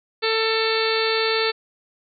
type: harmonic tone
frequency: 445.3 Hz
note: A4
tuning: 21 cents sharp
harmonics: 1 / 2 / 3 / 4 / 5 / 6 / 7 / 8 / 9 / 10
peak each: -22 / -31 / -28 / -29 / -29 / -30 / -38 / -30 / -30 / -28 dBFS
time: 0.22-1.52 s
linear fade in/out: 20 ms
effects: none